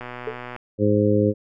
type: click train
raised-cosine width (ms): 0.5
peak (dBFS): -19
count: 69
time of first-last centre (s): 0.01-0.563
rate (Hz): 123
type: tone with exponential decay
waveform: sine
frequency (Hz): 440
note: A4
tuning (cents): 0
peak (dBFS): -21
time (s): 0.27-0.4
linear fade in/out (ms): 5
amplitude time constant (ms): 27
type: harmonic tone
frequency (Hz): 104.3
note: G#2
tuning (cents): +8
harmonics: 1 / 2 / 3 / 4 / 5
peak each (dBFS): -22 / -22 / -22 / -22 / -22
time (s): 0.78-1.34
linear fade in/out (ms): 50
effects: none